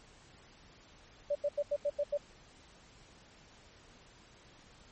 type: tone bursts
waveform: sine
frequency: 580 Hz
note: D5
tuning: 22 cents flat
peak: -28 dBFS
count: 7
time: 1.3-2.175 s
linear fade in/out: 10 ms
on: 53 ms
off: 84 ms
effects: pink hiss -59 dBFS RMS until 4.91 s + MP3 32 kbps